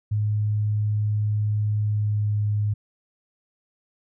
sine tone with pitch glide, 105.5 to 104.53 Hz, G#2 to G#2, +28 to +12 cents, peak -20 dBFS, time 0.11-2.74 s, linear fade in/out 10 ms, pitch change -16 cents, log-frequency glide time 1.8-2.39 s, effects none

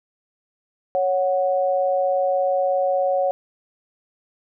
sine tone pair together, 554.4 / 737.7 Hz, C#5 / F#5, 0 / -5 cents, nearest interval perfect fourth, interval 495 cents, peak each -19 / -22 dBFS, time 0.95-3.31 s, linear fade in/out 0 ms, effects none

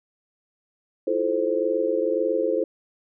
sine chord, F major seventh, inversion third, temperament just, 327.4 / 349.2 / 436.5 / 523.8 Hz, E4 / F4 / A4 / C5, -12 / 0 / -14 / +2 cents, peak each -28 / -29 / -25 / -24 dBFS, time 1.07-2.64 s, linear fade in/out 5 ms, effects none

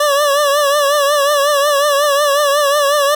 25% pulse tone with vibrato, 575 Hz, D5, 37 cents flat, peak -7 dBFS, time 0-3.15 s, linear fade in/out 5 ms, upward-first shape triangle, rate 5.5 Hz, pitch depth 82 cents each way, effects none

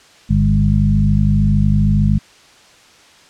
harmonic tone with a mistuned harmonic, 50.9 Hz, G#1, 34 cents flat, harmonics 1 / 2 / 3 / 4, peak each -16 / -16 / -16 / -16 dBFS, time 0.29-2.19 s, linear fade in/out 20 ms, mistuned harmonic 3, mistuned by -25 cents, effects white hiss -46 dBFS RMS until 3.29 s + low-pass 6000 Hz 12 dB/octave

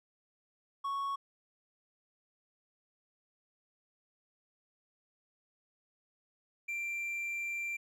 triangle tone pair in turn, 1108.7 / 2361 Hz, C#6 / D7, 0 / +9 cents, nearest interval octave + minor second, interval 1309 cents, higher second, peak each -31 / -33 dBFS, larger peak first, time 0.84-1.16 / 6.68-7.77 s, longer second, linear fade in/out 10 ms, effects none

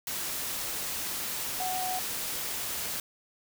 sine tone in noise, 740 Hz, F#5, in tune, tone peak -31 dBFS, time 1.6-1.99 s, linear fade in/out 2 ms, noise white, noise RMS -34 dBFS, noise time 0.07-3 s, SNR 0 dB, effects none

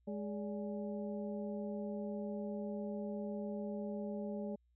harmonic tone with a mistuned harmonic, 207.7 Hz, G#3, in tune, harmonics 1 / 2 / 3 / 4, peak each -40 / -45 / -45 / -56 dBFS, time 0.07-4.56 s, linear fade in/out 10 ms, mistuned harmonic 3, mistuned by -120 cents, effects added 60 Hz sine -70 dBFS peak until 4.75 s

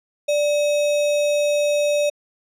sine tone with sample-and-hold, 587.3 Hz, D5, in tune, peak -16 dBFS, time 0.28-2.1 s, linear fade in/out 10 ms, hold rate 3150 Hz, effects low-pass 9000 Hz 12 dB/octave

